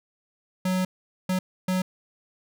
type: tone bursts at uneven times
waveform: square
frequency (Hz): 185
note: F#3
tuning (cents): 0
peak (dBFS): -23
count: 3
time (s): 0.65-0.85 / 1.29-1.39 / 1.68-1.82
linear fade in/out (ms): 5
effects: none